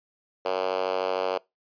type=tone with high-pass filter; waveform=5% pulse; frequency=93.3 Hz; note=F#2; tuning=15 cents sharp; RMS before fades=-27 dBFS; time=0.45-1.38 s; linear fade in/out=5 ms; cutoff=500 Hz; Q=2.9; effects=noise-tail reverb RT60 0.2 s tail -23 dB re dry + resampled to 11025 Hz